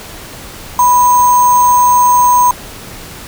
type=tone with sample-and-hold; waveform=sine; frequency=986 Hz; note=B5; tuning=3 cents flat; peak=-5 dBFS; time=0.79-2.51 s; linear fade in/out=2 ms; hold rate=7350 Hz; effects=pink hiss -30 dBFS RMS until 3.27 s